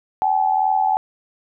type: tone pair together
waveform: sine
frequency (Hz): 768 / 850.7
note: G5 / G#5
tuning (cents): -36 / +41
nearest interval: major second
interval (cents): 177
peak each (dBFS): -18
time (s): 0.22-0.97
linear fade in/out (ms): 0
effects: none